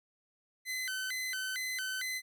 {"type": "tone with vibrato", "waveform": "sawtooth", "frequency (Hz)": 1760, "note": "A6", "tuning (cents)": 0, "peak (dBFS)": -31, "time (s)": [0.65, 2.22], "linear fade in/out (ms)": 50, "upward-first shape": "square", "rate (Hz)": 2.2, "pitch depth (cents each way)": 250, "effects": []}